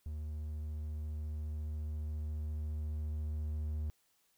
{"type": "tone with level ramp", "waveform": "triangle", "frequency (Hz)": 76.2, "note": "D#2", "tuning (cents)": -36, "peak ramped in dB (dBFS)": [-36, -32], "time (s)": [0.06, 3.9], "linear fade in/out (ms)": 0, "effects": ["white hiss -74 dBFS RMS until 4.37 s"]}